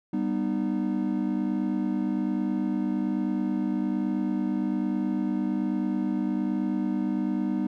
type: chord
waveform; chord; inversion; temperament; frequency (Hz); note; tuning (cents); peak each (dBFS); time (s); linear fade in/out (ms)
triangle; G augmented; none; just; 196 / 245 / 306.2; G3 / B3 / D#4; 0 / -14 / -28; -27; 0.13-7.67; 5
effects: none